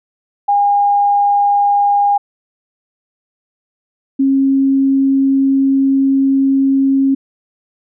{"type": "tone pair in turn", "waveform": "sine", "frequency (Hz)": [812, 271], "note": ["G#5", "C#4"], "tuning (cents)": [-39, -39], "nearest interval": "octave + perfect fifth", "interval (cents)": 1900, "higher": "first", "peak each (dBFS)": -9, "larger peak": "neither", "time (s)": [[0.48, 2.18], [4.19, 7.15]], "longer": "second", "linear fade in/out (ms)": 10, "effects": []}